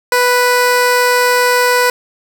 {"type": "tone", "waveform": "15% pulse", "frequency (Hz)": 493.6, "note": "B4", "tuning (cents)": -1, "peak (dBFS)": -3, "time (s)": [0.12, 1.9], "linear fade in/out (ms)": 2, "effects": []}